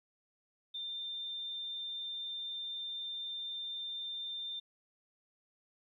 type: tone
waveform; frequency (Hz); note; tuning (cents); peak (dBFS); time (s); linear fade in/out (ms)
sine; 3592; A7; +35; -38; 0.74-4.6; 10
effects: 13-bit